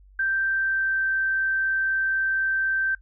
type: tone with pitch glide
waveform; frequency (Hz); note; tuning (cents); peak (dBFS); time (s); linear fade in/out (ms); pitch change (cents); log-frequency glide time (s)
sine; 1568 to 1559; G6 to G6; 0 to -10; -21; 0.19-2.95; 5; -10; 0.45-1.06
effects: noise-tail reverb RT60 0.1 s tail -21 dB re dry + added 48 Hz sine -49 dBFS peak until 3.01 s